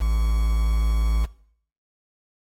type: tone with quantisation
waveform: triangle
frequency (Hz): 54.6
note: A1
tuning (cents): -13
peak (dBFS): -16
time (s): 0-1.26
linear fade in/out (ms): 20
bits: 6
effects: noise-tail reverb RT60 0.6 s tail -20 dB re dry + AAC 48 kbps